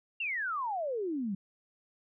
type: exponential sweep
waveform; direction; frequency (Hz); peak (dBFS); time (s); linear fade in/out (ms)
sine; down; 2822 to 185; -31; 0.2-1.35; 5
effects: none